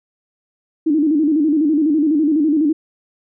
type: tone with vibrato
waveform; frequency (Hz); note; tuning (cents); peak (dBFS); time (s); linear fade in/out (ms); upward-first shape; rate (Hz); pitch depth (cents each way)
sine; 303.3; D#4; -44; -12; 0.86-2.73; 10; square; 12; 90
effects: none